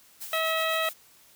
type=noise with tremolo; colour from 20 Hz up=blue; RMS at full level=-37 dBFS; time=0.2-0.94 s; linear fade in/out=20 ms; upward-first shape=sine; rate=7.9 Hz; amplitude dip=45%
type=harmonic tone; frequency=644 Hz; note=E5; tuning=41 cents flat; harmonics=1 / 2 / 3 / 4 / 5 / 6; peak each=-29 / -30 / -32 / -33 / -36 / -35 dBFS; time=0.33-0.89 s; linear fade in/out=2 ms
effects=white hiss -57 dBFS RMS until 1.35 s